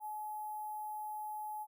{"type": "tone with sample-and-hold", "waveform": "sine", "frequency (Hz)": 850, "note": "G#5", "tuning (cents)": 40, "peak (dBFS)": -39, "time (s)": [0, 1.67], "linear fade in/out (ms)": 50, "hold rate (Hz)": 11025, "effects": []}